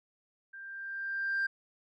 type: tone with level ramp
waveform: sine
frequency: 1585 Hz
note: G6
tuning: 19 cents sharp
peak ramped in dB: -44 to -25 dBFS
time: 0.53-1.47 s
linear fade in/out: 10 ms
effects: tanh soft clip ceiling -26 dBFS